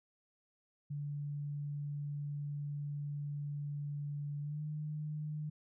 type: tone with pitch glide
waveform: sine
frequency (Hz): 145.1 to 151.52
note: D3 to D#3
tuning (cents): -21 to -46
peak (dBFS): -37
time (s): 0.9-5.5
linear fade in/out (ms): 10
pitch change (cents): +75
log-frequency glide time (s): 4.41-4.62
effects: none